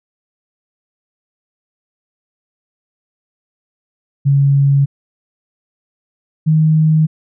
sine tone pair in turn, 139.6 / 156.7 Hz, C#3 / D#3, +13 / +13 cents, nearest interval major second, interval 200 cents, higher second, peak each -8 dBFS, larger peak neither, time 4.25-4.86 / 6.46-7.07 s, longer neither, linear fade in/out 20 ms, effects none

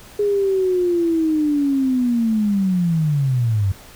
sine linear sweep, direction down, 415.3 to 93.4 Hz, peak -15 dBFS, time 0.19-3.72 s, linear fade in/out 5 ms, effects pink hiss -43 dBFS RMS until 3.95 s

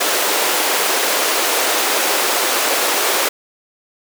pink high-pass noise, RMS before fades -17 dBFS, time 0-3.29 s, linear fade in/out 10 ms, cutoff 380 Hz, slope 24 dB/octave, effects none

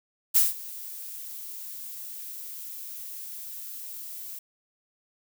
violet noise with ADSR envelope, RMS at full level -18 dBFS, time 0.34-4.39 s, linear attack 23 ms, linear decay 170 ms, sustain -21 dB, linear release 5 ms, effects none

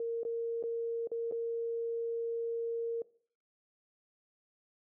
sine tone with dropouts, 462.8 Hz, A#4, 13 cents flat, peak -32 dBFS, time 0-3.02 s, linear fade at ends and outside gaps 2 ms, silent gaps 0.233-0.25 / 0.627-0.637 / 1.073-1.116 / 1.313-1.322 s, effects noise-tail reverb RT60 0.5 s tail -20 dB re dry

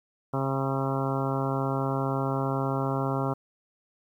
harmonic tone with a mistuned harmonic, 135.1 Hz, C#3, 44 cents flat, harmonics 1 / 2 / 3 / 4 / 5 / 6 / 7 / 8 / 9 / 10, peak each -29 / -32 / -34 / -35 / -36 / -37 / -37 / -38 / -39 / -39 dBFS, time 0.33-3.34 s, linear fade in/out 10 ms, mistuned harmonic 7, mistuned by +20 cents, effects 10-bit

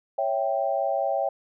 sine chord, C# diminished, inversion none, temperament equal, 554.4 / 659.3 / 784 Hz, C#5 / E5 / G5, 0 / 0 / 0 cents, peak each -27 dBFS, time 0.18-1.29 s, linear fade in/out 5 ms, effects none

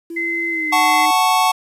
sine tone with pitch glide, 335.5 to 307.7 Hz, E4 to D#4, +31 to -19 cents, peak -26 dBFS, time 0.1-1.11 s, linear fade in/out 5 ms, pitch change -150 cents, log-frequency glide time 0.5-0.7 s
sine tone, 2057 Hz, C7, 30 cents flat, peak -19 dBFS, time 0.16-1.06 s, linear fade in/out 10 ms
square chord, F# minor, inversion none, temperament equal, 740 / 880 / 1108.7 Hz, F#5 / A5 / C#6, 0 / 0 / 0 cents, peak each -18 dBFS, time 0.72-1.52 s, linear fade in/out 10 ms
effects resampled to 32000 Hz + 8-bit

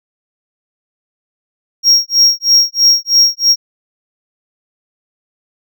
triangle tone with tremolo, 5588 Hz, F8, in tune, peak -3 dBFS, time 1.83-3.56 s, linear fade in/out 50 ms, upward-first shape sine, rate 3.1 Hz, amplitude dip 100%, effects none

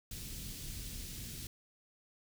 pink band-stop noise, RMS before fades -44 dBFS, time 0.11-1.47 s, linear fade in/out 2 ms, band 210 to 3600 Hz, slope 12 dB/octave, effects none

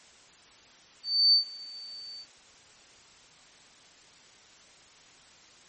sine tone with ADSR envelope, 4556 Hz, C#8, 47 cents sharp, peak -16 dBFS, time 1.03-2.26 s, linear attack 300 ms, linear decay 110 ms, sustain -24 dB, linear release 58 ms, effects white hiss -55 dBFS RMS until 5.68 s + MP3 32 kbps

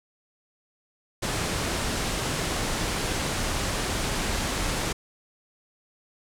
pink low-pass noise, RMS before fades -28 dBFS, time 1.22-4.93 s, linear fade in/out 10 ms, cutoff 10000 Hz, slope 24 dB/octave, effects none

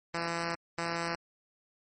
5% pulse tone pair in turn, 168.7 / 168.7 Hz, E3 / E3, +40 / +40 cents, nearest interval unison, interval 0 cents, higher neither, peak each -20 dBFS, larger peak neither, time 0.14-0.55 / 0.78-1.15 s, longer first, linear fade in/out 2 ms, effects MP3 32 kbps

